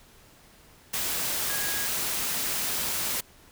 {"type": "tone in noise", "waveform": "sine", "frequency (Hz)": 1651, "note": "G#6", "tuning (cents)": -11, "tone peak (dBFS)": -35, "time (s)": [1.49, 1.87], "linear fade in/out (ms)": 10, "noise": "white", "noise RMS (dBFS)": -29, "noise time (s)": [0.93, 3.21], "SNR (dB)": -9, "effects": ["pink hiss -55 dBFS RMS until 3.51 s"]}